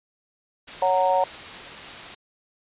white noise, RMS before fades -37 dBFS, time 0.67-2.15 s, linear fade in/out 10 ms
sine chord, F# major, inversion second, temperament just, 555 / 740 / 925 Hz, C#5 / F#5 / A#5, +2 / 0 / -14 cents, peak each -22 dBFS, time 0.82-1.24 s, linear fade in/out 2 ms
effects resampled to 8000 Hz

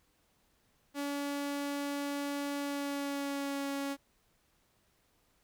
sawtooth tone with pitch glide, 284.5 to 278.6 Hz, C#4 to C#4, +45 to +9 cents, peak -30 dBFS, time 0.94-3.97 s, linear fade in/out 50 ms, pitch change -36 cents, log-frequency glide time 2.58-3.68 s, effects pink hiss -72 dBFS RMS until 5.43 s

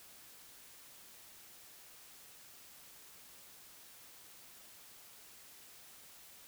silence, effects white hiss -57 dBFS RMS until 6.47 s

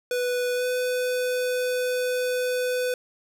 square tone with pitch glide, 493.9 to 500.2 Hz, B4 to B4, 0 to +22 cents, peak -24 dBFS, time 0.11-2.94 s, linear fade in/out 2 ms, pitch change +22 cents, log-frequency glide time 0.55-0.65 s, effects none

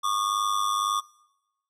square ring-modulated tone, 1159 Hz, D6, 23 cents flat, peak -21 dBFS, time 0.03-1.01 s, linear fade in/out 20 ms, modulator 50.9 Hz, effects noise-tail reverb RT60 1.0 s tail -23 dB re dry + low-pass 11000 Hz 12 dB/octave

